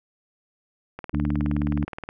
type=click train; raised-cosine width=0.5 ms; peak=-19 dBFS; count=22; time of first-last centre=0.99-2.089 s; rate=19.1 Hz
type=harmonic tone; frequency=73.42 Hz; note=D2; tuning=in tune; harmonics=1 / 2 / 3 / 4; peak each=-27 / -27 / -27 / -27 dBFS; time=1.13-1.85 s; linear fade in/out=10 ms
effects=none